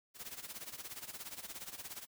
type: noise with tremolo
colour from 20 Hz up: white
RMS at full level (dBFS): -44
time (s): 0.14-2.07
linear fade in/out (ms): 50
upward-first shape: sine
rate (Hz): 17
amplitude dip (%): 80
effects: none